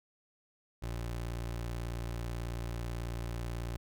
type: tone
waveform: 25% pulse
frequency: 58.27 Hz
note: A#1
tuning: in tune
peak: -32 dBFS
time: 0.82-3.77 s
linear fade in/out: 10 ms
effects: none